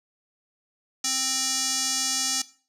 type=tone with band-pass filter; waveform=square; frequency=262.8 Hz; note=C4; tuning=8 cents sharp; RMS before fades=-26 dBFS; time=1.04-2.42 s; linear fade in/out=5 ms; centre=6200 Hz; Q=2.9; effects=noise-tail reverb RT60 0.4 s tail -18 dB re dry